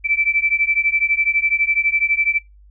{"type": "beating tone pair", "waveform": "sine", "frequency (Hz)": [2319, 2331], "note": ["D7", "D7"], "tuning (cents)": [-22, -14], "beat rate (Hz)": 12, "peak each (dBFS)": -18, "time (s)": [0.04, 2.39], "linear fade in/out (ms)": 20, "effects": ["noise-tail reverb RT60 0.2 s tail -25 dB re dry", "added 50 Hz sine -44 dBFS peak until 2.7 s"]}